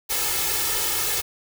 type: noise with comb filter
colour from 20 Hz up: white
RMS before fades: -24 dBFS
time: 0.09-1.22 s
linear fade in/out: 20 ms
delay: 2.3 ms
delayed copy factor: +0.95
effects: none